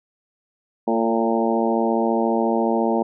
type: harmonic tone with a mistuned harmonic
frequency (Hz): 114.4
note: A#2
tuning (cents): -32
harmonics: 2 / 3 / 4 / 5 / 6 / 7 / 8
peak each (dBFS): -22 / -24 / -25 / -26 / -27 / -27 / -28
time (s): 0.87-3.03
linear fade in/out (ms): 10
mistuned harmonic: 4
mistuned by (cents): -25
effects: none